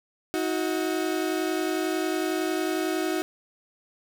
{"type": "tone pair together", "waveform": "35% pulse", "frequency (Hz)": [316.6, 367.6], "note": ["D#4", "F#4"], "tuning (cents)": [30, -11], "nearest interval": "minor third", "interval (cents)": 259, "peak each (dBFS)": -26, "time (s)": [0.34, 3.22], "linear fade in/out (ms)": 0, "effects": []}